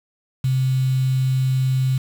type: tone with quantisation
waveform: sine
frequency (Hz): 130.81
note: C3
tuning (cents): 0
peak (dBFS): -16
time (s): 0.44-1.98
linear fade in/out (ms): 5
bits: 6
effects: none